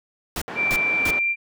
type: noise bursts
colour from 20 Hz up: pink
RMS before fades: -27 dBFS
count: 3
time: 0.36-1.108 s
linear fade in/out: 2 ms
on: 56 ms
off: 290 ms
type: band-pass noise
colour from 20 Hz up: pink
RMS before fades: -33 dBFS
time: 0.48-1.19 s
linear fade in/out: 0 ms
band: 250 to 2000 Hz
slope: 12 dB/octave
type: tone with pitch glide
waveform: sine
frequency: 2349 to 2369 Hz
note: D7 to D7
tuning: 0 to +14 cents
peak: -19 dBFS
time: 0.55-1.36 s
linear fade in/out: 50 ms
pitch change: +14 cents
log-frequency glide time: 0.99-1.25 s
effects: none